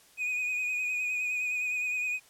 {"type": "tone with vibrato", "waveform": "triangle", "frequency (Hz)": 2483, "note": "D#7", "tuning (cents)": -4, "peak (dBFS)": -27, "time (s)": [0.17, 2.2], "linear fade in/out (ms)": 50, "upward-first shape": "triangle", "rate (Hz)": 9.7, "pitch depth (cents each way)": 38, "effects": ["white hiss -59 dBFS RMS until 2.29 s", "low-pass 12000 Hz 12 dB/octave"]}